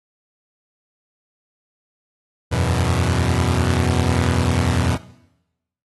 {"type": "chord", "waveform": "sawtooth", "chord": "E suspended second", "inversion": "none", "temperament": "equal", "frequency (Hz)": [82.41, 92.5, 123.47], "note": ["E2", "F#2", "B2"], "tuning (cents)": [0, 0, 0], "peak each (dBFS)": -17, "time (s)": [2.51, 4.97], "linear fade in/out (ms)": 20, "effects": ["noise-tail reverb RT60 0.9 s tail -18 dB re dry", "AAC 32 kbps"]}